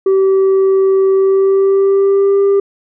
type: tone with pitch glide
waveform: sine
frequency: 385.2 to 397.2 Hz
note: G4 to G4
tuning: -30 to +23 cents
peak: -5 dBFS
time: 0.06-2.6 s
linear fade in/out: 5 ms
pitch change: +53 cents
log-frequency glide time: 1.14-2.41 s
effects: tanh soft clip ceiling -7 dBFS